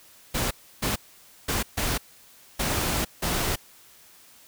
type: noise bursts at uneven times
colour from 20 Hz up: pink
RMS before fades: -26 dBFS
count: 6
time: 0.34-0.51 / 0.82-0.96 / 1.48-1.63 / 1.77-1.98 / 2.59-3.05 / 3.22-3.56 s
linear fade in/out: 10 ms
effects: white hiss -53 dBFS RMS until 4.47 s